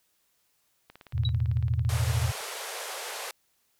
click train, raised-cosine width 0.3 ms, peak -31 dBFS, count 28, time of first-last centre 0.9-2.408 s, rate 17.9 Hz
sine chord, E suspended fourth, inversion none, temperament equal, 82.41 / 110 / 123.47 Hz, E2 / A2 / B2, 0 / 0 / 0 cents, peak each -28 dBFS, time 1.13-2.32 s, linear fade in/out 20 ms
sine tone with exponential decay, 3896 Hz, B7, 24 cents flat, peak -26 dBFS, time 1.25-1.33 s, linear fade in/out 2 ms, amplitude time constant 16 ms
pink band-pass noise, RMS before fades -37 dBFS, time 1.89-3.31 s, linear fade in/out 2 ms, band 440 to 13000 Hz, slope 48 dB/octave
effects white hiss -71 dBFS RMS until 3.79 s

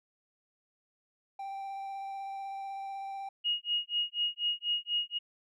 triangle tone with vibrato, 784 Hz, G5, in tune, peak -35 dBFS, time 1.39-3.29 s, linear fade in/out 5 ms, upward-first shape square, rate 16 Hz, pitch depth 9 cents each way
sine tone with tremolo, 2875 Hz, F7, 50 cents sharp, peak -26 dBFS, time 3.44-5.19 s, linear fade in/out 20 ms, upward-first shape sine, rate 4.1 Hz, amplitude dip 100%
effects none

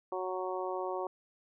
harmonic tone, 185 Hz, F#3, in tune, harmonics 2 / 3 / 4 / 5 / 6, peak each -37 / -39 / -40 / -41 / -42 dBFS, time 0.12-1.07 s, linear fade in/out 2 ms, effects none

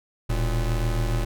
square tone pair together, 40.8 / 115.4 Hz, E1 / A#2, -17 / -17 cents, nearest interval octave + tritone, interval 1800 cents, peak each -24 / -27 dBFS, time 0.29-1.25 s, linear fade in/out 10 ms, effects none

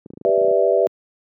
clicks, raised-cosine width 3 ms, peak -21 dBFS, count 12, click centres 0.061 / 0.104 / 0.136 / 0.174 / 0.213 / 0.259 / 0.293 / 0.378 / 0.415 / 0.447 / 0.481 / 0.512 s
sine chord, E minor seventh, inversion first, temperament equal, 392 / 493.9 / 587.3 / 659.3 Hz, G4 / B4 / D5 / E5, 0 / 0 / 0 / 0 cents, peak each -19 dBFS, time 0.25-0.87 s, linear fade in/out 0 ms
effects high-pass 200 Hz 12 dB/octave

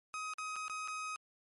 30% pulse tone with dropouts, 1261 Hz, D#6, 23 cents sharp, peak -36 dBFS, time 0.14-1.16 s, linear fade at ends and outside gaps 0 ms, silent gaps 0.336-0.384 / 0.558-0.563 / 0.681-0.697 / 0.876-0.882 s, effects MP3 48 kbps

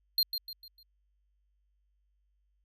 square tone with echo, 4202 Hz, C8, 7 cents sharp, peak -24 dBFS, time 0.18-0.23 s, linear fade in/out 2 ms, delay 150 ms, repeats 4, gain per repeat -8 dB, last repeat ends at 0.83 s, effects added 50 Hz sine -70 dBFS peak until 2.64 s

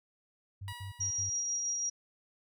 sine tone bursts, 98 Hz, G2, in tune, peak -39 dBFS, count 4, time 0.61-1.3 s, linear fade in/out 10 ms, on 120 ms, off 70 ms
15% pulse tone with exponential decay, 965 Hz, B5, 40 cents flat, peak -34 dBFS, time 0.68-1.56 s, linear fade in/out 1 ms, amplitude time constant 190 ms
sine tone with tremolo, 5710 Hz, F8, 37 cents sharp, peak -30 dBFS, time 1-1.9 s, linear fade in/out 10 ms, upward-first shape sine, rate 6.1 Hz, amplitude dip 25%
effects none

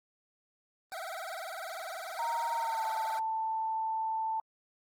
25% pulse tone with vibrato, 706 Hz, F5, 19 cents sharp, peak -34 dBFS, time 0.92-3.19 s, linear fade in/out 0 ms, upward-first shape sine, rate 20 Hz, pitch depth 180 cents each way
sine tone with pitch glide, 932.3 to 886.1 Hz, A#5 to A5, 0 to +12 cents, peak -30 dBFS, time 2.19-4.4 s, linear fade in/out 2 ms, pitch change -88 cents, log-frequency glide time 2.52-2.85 s
effects Opus 24 kbps

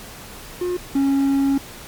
triangle tone pair in turn, 357.9 / 275.1 Hz, F4 / C#4, +42 / -13 cents, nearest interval perfect fourth, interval 455 cents, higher first, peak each -18 / -13 dBFS, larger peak second, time 0.61-0.77 / 0.95-1.58 s, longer second, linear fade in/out 5 ms, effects pink hiss -38 dBFS RMS until 1.87 s + MP3 96 kbps

